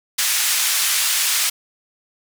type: band-pass noise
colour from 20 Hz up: white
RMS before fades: -19 dBFS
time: 0.18-1.5 s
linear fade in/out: 10 ms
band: 1500 to 11000 Hz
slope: 12 dB/octave
effects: none